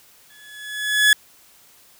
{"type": "tone with exponential growth", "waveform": "30% pulse", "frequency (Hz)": 1700, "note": "G#6", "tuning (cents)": 40, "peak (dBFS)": -7, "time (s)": [0.3, 1.13], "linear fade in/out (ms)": 2, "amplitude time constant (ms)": 180, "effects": ["white hiss -52 dBFS RMS until 1.99 s"]}